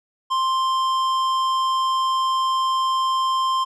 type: tone with tanh clipping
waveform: sine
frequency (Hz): 1050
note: C6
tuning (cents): +6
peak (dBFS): -20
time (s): 0.3-3.65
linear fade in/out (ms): 20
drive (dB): 12
effects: none